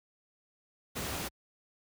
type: noise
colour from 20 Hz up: pink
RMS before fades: -36 dBFS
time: 0.95-1.29 s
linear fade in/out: 20 ms
effects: high-pass 60 Hz 12 dB/octave